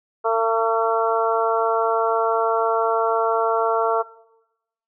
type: harmonic tone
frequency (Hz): 226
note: A3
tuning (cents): +47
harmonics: 2 / 3 / 4 / 5 / 6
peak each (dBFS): -21 / -23 / -24 / -25 / -26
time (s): 0.24-4.03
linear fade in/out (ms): 20
effects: noise-tail reverb RT60 0.9 s tail -19 dB re dry